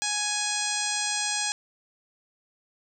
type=harmonic tone; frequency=833 Hz; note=G#5; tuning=5 cents sharp; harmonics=1 / 2 / 3 / 4 / 5 / 6 / 7 / 8 / 9 / 10; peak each=-35 / -35 / -35 / -35 / -35 / -35 / -35 / -35 / -35 / -35 dBFS; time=0.02-1.52 s; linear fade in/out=0 ms; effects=none